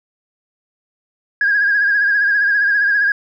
sine tone with vibrato, 1639 Hz, G#6, 23 cents flat, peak -11 dBFS, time 1.41-3.12 s, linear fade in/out 2 ms, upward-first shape sine, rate 15 Hz, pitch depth 52 cents each way, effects tanh soft clip ceiling -7 dBFS

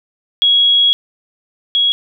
sine tone pair in turn, 3322 / 3322 Hz, G#7 / G#7, 0 / 0 cents, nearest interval unison, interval 0 cents, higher neither, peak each -8 / -10 dBFS, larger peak first, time 0.42-0.93 / 1.75-1.92 s, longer first, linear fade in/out 0 ms, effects none

